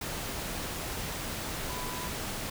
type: tone in noise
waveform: sine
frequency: 995 Hz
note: B5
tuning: 13 cents sharp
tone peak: -40 dBFS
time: 1.69-2.08 s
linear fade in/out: 5 ms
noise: pink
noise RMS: -36 dBFS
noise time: 0.01-2.5 s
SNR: -7 dB
effects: none